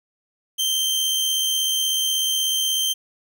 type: tone with amplitude modulation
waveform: sawtooth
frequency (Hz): 3136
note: G7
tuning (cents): 0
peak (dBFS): -15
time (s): 0.58-2.94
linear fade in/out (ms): 20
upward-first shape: sine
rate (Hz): 76.4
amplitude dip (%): 30
effects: none